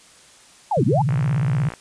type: linear two-way sweep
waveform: sine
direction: down then up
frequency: 911 to 130.81 to 911 Hz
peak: -17 dBFS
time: 0.71-1.02 s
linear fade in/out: 5 ms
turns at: 0.85 s
type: tone with vibrato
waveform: sine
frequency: 138.59 Hz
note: C#3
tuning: in tune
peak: -17 dBFS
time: 0.77-1.69 s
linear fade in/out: 5 ms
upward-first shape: sine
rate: 17 Hz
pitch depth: 260 cents each way
type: click train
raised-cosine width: 0.5 ms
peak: -17 dBFS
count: 39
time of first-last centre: 1.09-1.737 s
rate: 58.7 Hz
effects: white hiss -49 dBFS RMS until 1.8 s + resampled to 22050 Hz